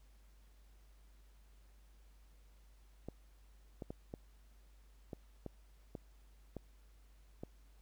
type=clicks; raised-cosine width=2 ms; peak=-30 dBFS; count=9; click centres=3.086 / 3.822 / 3.905 / 4.139 / 5.132 / 5.463 / 5.952 / 6.567 / 7.435 s; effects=added 50 Hz sine -60 dBFS peak until 7.81 s + pink hiss -73 dBFS RMS until 7.81 s